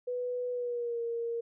sine tone with pitch glide, 493.9 to 466.2 Hz, B4 to A#4, 0 to 0 cents, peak -31 dBFS, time 0.07-1.41 s, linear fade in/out 10 ms, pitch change -100 cents, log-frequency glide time 0.51-1.01 s, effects none

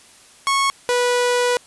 sawtooth tone pair in turn, 1100 / 490 Hz, C#6 / B4, -14 / -14 cents, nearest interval octave + major second, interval 1400 cents, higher first, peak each -12 dBFS, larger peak neither, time 0.47-0.7 / 0.89-1.57 s, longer second, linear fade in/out 0 ms, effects white hiss -48 dBFS RMS until 1.66 s + resampled to 24000 Hz

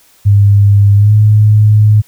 sine tone with pitch glide, 101.1 to 106.25 Hz, G#2 to G#2, -46 to +40 cents, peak -3 dBFS, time 0.25-2.02 s, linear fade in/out 20 ms, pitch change +86 cents, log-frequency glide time 0.96-1.13 s, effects white hiss -47 dBFS RMS until 2.07 s

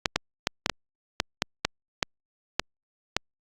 clicks, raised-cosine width 0.2 ms, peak -4 dBFS, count 11, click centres 0.058 / 0.16 / 0.471 / 0.661 / 0.697 / 1.201 / 1.421 / 1.65 / 2.028 / 2.596 / 3.166 s, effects Opus 48 kbps

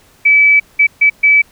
sine tone bursts at uneven times, 2299 Hz, D7, 37 cents flat, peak -5 dBFS, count 4, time 0.25-0.6 / 0.79-0.87 / 1.01-1.1 / 1.23-1.42 s, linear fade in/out 10 ms, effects pink hiss -48 dBFS RMS until 1.51 s

